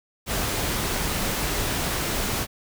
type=noise; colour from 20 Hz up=pink; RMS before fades=-26 dBFS; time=0.26-2.47 s; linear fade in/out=50 ms; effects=none